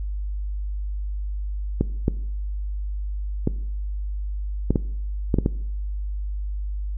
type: clicks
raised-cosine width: 3 ms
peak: -6 dBFS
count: 8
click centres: 1.81 / 2.081 / 3.474 / 4.706 / 4.758 / 5.342 / 5.386 / 5.461 s
effects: noise-tail reverb RT60 0.7 s tail -19 dB re dry + added 50 Hz sine -25 dBFS peak until 6.97 s